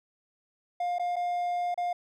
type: tone with dropouts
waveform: triangle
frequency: 707 Hz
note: F5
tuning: 21 cents sharp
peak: -25 dBFS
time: 0.8-1.93 s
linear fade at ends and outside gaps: 5 ms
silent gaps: 0.985-0.995 / 1.159-1.164 / 1.744-1.776 s
effects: none